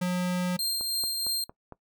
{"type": "tone", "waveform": "square", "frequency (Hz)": 180, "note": "F#3", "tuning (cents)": -47, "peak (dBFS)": -26, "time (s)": [0.01, 0.57], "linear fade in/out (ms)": 10}
{"type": "tone with tremolo", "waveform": "sawtooth", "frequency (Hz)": 4186, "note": "C8", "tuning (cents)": 0, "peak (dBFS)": -23, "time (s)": [0.59, 1.44], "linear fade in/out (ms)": 2, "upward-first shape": "triangle", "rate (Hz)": 3.1, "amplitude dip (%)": 35}
{"type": "click train", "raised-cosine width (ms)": 1, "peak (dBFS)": -27, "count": 5, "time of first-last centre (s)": [0.81, 1.723], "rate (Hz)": 4.38}
{"effects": ["noise-tail reverb RT60 0.1 s tail -19 dB re dry"]}